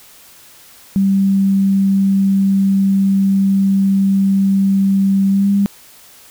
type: tone with pitch glide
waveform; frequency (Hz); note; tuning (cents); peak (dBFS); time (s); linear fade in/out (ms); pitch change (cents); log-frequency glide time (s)
sine; 195.1 to 199.78; G3 to G3; -8 to +33; -10; 0.96-5.66; 0; +41; 5.3-5.5
effects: white hiss -43 dBFS RMS until 6.3 s